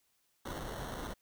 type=noise with sample-and-hold; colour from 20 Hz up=pink; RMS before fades=-41 dBFS; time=0.45-1.14 s; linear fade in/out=10 ms; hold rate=2450 Hz; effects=white hiss -75 dBFS RMS until 1.21 s